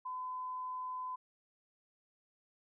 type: tone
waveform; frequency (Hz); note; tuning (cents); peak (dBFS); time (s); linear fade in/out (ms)
sine; 1014; B5; +45; -38; 0.05-1.16; 10
effects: none